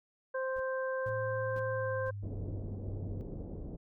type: harmonic tone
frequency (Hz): 523.3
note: C5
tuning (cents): 0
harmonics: 1 / 2 / 3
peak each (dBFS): -33 / -41 / -40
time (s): 0.34-2.11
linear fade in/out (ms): 10
type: noise bursts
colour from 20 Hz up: brown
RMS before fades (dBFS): -49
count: 4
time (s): 0.56-2.096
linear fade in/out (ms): 5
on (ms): 39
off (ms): 460
type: tone with pitch glide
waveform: sine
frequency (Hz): 110.7 to 96.93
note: A2 to G2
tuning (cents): +11 to -19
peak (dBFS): -38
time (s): 1.06-3.21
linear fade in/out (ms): 0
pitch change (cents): -230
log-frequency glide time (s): 1.74-2.36
type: low-pass noise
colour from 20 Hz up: pink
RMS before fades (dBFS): -42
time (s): 2.22-3.77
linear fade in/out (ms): 20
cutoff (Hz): 500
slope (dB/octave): 24
effects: none